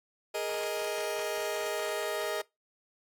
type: chord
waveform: sawtooth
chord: Ab suspended second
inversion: none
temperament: just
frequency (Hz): 415.3 / 467.2 / 623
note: Ab4 / Bb4 / Eb5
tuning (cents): 0 / +4 / +2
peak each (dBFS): -32 / -33 / -30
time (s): 0.34-2.42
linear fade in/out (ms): 10
effects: noise-tail reverb RT60 0.2 s tail -23 dB re dry + AAC 64 kbps